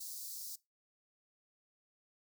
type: high-pass noise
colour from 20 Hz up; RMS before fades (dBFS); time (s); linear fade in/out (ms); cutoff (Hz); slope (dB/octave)
white; -45; 0-0.56; 10; 4300; 48
effects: noise-tail reverb RT60 0.2 s tail -20 dB re dry